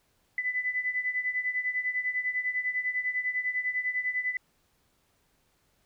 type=beating tone pair; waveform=sine; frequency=1997 / 2007 Hz; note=B6 / B6; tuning=+19 / +27 cents; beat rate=10 Hz; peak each=-29 / -33 dBFS; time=0.38-4.37 s; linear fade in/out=2 ms; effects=pink hiss -70 dBFS RMS until 5.85 s